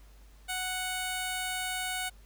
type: tone with notch filter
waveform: 5% pulse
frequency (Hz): 740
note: F#5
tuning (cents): 0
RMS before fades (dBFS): -34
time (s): 0.48-2.1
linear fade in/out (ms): 20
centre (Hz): 5500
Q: 0.91
effects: added 50 Hz sine -52 dBFS peak until 2.25 s + pink hiss -63 dBFS RMS until 2.25 s